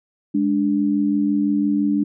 sine tone pair together, 206.5 / 292.4 Hz, G#3 / D4, -10 / -7 cents, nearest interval tritone, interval 603 cents, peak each -20 / -18 dBFS, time 0.34-2.04 s, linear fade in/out 10 ms, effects none

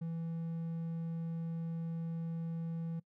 triangle tone, 165.4 Hz, E3, 6 cents sharp, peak -34 dBFS, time 0.01-3 s, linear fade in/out 10 ms, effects noise-tail reverb RT60 0.1 s tail -22 dB re dry

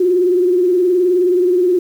sine tone with vibrato, 360 Hz, F#4, 47 cents flat, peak -10 dBFS, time 0-1.79 s, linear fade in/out 5 ms, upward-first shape sine, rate 19 Hz, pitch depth 61 cents each way, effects 7-bit

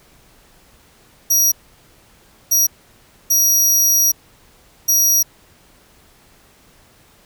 sawtooth tone bursts at uneven times, 5750 Hz, F8, 50 cents sharp, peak -9 dBFS, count 4, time 1.3-1.52 / 2.51-2.67 / 3.3-4.12 / 4.88-5.23 s, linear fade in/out 10 ms, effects pink hiss -51 dBFS RMS until 7.25 s

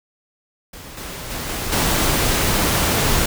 pink noise with level steps, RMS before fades -37 / -31 / -27 / -25 / -18 dBFS, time 0.73-3.26 s, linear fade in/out 5 ms, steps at 0.97 / 1.3 / 1.49 / 1.72 s, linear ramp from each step 5 ms, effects none

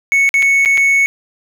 triangle tone with dropouts, 2212 Hz, C#7, 4 cents flat, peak -7 dBFS, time 0.12-1.06 s, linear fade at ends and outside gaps 0 ms, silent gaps 0.291-0.341 / 0.423-0.426 / 0.65-0.658 / 0.774-0.778 s, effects none

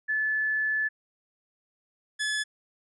sine / sawtooth tone pair in turn, 1733 / 1716.1 Hz, A6 / A6, -27 / -44 cents, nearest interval unison, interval 17 cents, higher first, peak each -24 / -23 dBFS, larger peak second, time 0.08-0.89 / 2.19-2.44 s, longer first, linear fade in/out 20 ms, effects resampled to 24000 Hz

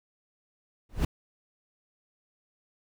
brown noise with exponential growth, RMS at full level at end -18 dBFS, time 0.89-1.05 s, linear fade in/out 5 ms, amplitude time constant 34 ms, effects none

